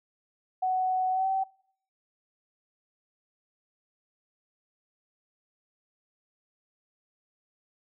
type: tone with pitch glide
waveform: sine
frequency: 745 to 767.7 Hz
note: F#5 to G5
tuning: +12 to -36 cents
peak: -24 dBFS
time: 0.62-1.44 s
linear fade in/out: 10 ms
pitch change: +52 cents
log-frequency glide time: 1.11-1.27 s
effects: noise-tail reverb RT60 0.6 s tail -24 dB re dry